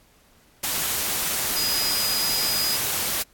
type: tone in noise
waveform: sine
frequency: 4949 Hz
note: D#8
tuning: 10 cents flat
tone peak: -24 dBFS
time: 1.56-2.77 s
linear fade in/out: 10 ms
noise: white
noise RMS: -25 dBFS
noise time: 0.63-3.23 s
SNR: -2 dB
effects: pink hiss -58 dBFS RMS until 3.33 s + AAC 64 kbps